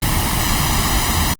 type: noise with comb filter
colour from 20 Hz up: pink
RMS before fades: -17 dBFS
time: 0.02-1.34 s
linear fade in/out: 5 ms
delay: 1 ms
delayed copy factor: +0.7
effects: Opus 24 kbps